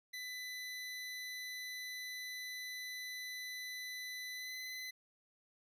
25% pulse tone with pitch glide, 2000 to 2021 Hz, B6 to B6, +21 to +39 cents, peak -39 dBFS, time 0.13-4.91 s, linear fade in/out 10 ms, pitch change +18 cents, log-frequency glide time 4.35-4.55 s, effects none

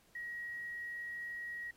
sine tone with quantisation, 1900 Hz, A#6, 33 cents sharp, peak -40 dBFS, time 0.15-1.71 s, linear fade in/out 5 ms, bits 11, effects pink hiss -68 dBFS RMS until 1.76 s + AAC 48 kbps

